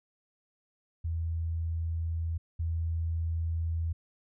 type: tone pair in turn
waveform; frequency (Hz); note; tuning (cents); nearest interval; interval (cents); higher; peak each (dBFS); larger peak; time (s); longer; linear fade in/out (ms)
sine; 82.41 / 82.41; E2 / E2; 0 / 0; unison; 0; neither; -29 / -28; second; 1.04-2.38 / 2.59-3.93; neither; 10
effects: none

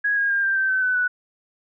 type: tone with pitch steps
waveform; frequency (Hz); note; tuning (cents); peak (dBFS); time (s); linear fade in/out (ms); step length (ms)
sine; 1659 / 1632.4 / 1606.2 / 1580.4 / 1555.1 / 1530.1 / 1505.6 / 1481.4; G#6 / G#6 / G6 / G6 / G6 / G6 / F#6 / F#6; -2 / -30 / +42 / +14 / -14 / -42 / +30 / +2; -18; 0.04-1.08; 10; 130
effects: none

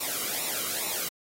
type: noise with flanger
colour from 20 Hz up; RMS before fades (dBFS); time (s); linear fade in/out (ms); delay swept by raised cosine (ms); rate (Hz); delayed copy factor
white; -31; 0-1.09; 10; 0.62 to 1.18; 2.3; -0.75
effects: AAC 48 kbps

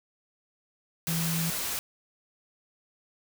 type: tone in noise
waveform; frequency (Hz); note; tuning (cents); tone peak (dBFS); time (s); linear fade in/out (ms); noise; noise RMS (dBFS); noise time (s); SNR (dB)
sine; 165.2; E3; +4; -28; 1.08-1.5; 0; white; -32; 1.07-1.79; +1
effects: none

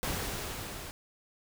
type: noise with level ramp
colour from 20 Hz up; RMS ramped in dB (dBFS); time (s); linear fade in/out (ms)
pink; -33 to -43; 0.03-0.91; 0
effects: none

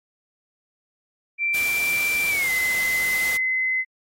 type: tone with pitch glide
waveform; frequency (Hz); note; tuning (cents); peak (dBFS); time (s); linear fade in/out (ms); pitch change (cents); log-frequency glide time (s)
sine; 2349 to 2045; D7 to C7; 0 to -40; -20; 1.38-3.85; 50; -240; 2.29-2.51
type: noise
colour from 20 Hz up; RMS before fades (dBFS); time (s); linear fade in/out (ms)
white; -31; 1.54-3.37; 5
effects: AAC 48 kbps

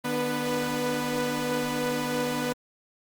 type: tone cluster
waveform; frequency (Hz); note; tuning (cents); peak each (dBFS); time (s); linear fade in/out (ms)
sawtooth; 151.1 / 245.7 / 297.3 / 494.4; D3 / B3 / D4 / B4; +50 / -9 / +21 / +2; -33 / -26 / -31 / -26; 0.04-2.53; 10
effects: Opus 32 kbps

